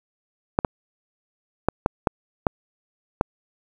clicks, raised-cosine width 1 ms, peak -3 dBFS, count 7, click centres 0.589 / 0.648 / 1.686 / 1.861 / 2.072 / 2.468 / 3.211 s, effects 7-bit

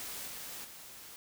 white noise with level steps, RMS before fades -42 / -44 / -50 dBFS, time 0-1.16 s, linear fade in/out 0 ms, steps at 0.27 / 0.64 s, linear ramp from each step 10 ms, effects none

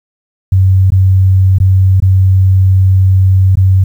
sine tone with dropouts, 94.7 Hz, F#2, 41 cents sharp, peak -4 dBFS, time 0.52-3.84 s, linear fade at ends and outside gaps 5 ms, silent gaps 0.904-0.92 / 1.585-1.601 / 2.002-2.022 / 3.555-3.571 s, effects 7-bit

